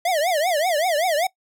square tone with vibrato, 659.3 Hz, E5, in tune, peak -19 dBFS, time 0.05-1.27 s, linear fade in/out 5 ms, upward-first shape triangle, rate 5.2 Hz, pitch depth 270 cents each way, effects noise-tail reverb RT60 0.1 s tail -21 dB re dry

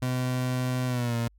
30% pulse tone with pitch glide, 126.8 to 116.95 Hz, B2 to A#2, +46 to +6 cents, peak -23 dBFS, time 0.02-1.28 s, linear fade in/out 5 ms, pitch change -140 cents, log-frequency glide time 0.87-1.16 s, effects added 50 Hz sine -56 dBFS peak until 1.38 s

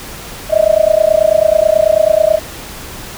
sine tone with amplitude modulation, 630 Hz, D#5, 21 cents sharp, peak -3 dBFS, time 0.49-2.4 s, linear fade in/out 50 ms, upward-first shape sine, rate 29.2 Hz, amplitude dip 100%, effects pink hiss -29 dBFS RMS until 3.17 s

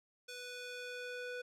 square tone with band-pass filter sweep, 493.9 Hz, B4, in tune, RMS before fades -45 dBFS, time 0.28-1.42 s, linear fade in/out 10 ms, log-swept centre 4400 to 1400 Hz, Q 0.7, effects none

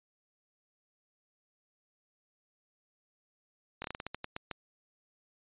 slowing click train, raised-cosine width 0.3 ms, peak -21 dBFS, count 11, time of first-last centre 3.82-4.513 s, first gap 23 ms, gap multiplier 1.23, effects resampled to 8000 Hz

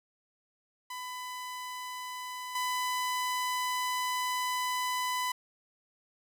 sawtooth tone with level steps, 1001 Hz, B5, 23 cents sharp, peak -34 / -26 dBFS, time 0.9-5.32 s, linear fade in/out 5 ms, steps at 2.55 s, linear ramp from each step 5 ms, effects none

